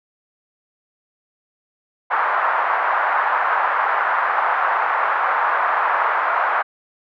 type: band-pass noise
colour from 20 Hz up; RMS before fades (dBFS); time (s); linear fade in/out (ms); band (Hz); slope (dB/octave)
pink; -19; 2.1-6.63; 20; 830 to 1500; 24
effects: none